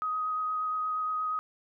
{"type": "tone with vibrato", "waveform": "sine", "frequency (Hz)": 1256, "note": "D#6", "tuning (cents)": 16, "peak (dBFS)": -28, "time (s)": [0.02, 1.39], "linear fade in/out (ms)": 0, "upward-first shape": "triangle", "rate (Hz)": 8.5, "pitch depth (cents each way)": 13, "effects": []}